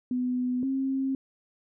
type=tone pair in turn; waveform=sine; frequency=250 / 267.6 Hz; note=B3 / C4; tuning=+21 / +39 cents; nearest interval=minor second; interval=118 cents; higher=second; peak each=-25 dBFS; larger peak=neither; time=0.11-0.63 / 0.63-1.15 s; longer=neither; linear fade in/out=2 ms; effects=none